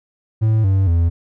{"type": "tone with pitch steps", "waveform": "triangle", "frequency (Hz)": [110, 96.32, 84.33], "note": ["A2", "G2", "E2"], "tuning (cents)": [0, -30, 40], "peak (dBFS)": -10, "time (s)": [0.41, 1.1], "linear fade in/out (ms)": 20, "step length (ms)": 230, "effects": []}